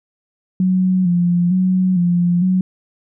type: tone with vibrato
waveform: sine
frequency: 180 Hz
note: F#3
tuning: 47 cents flat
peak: -12 dBFS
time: 0.6-2.61 s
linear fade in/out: 2 ms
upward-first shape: square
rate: 1.1 Hz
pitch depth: 50 cents each way
effects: none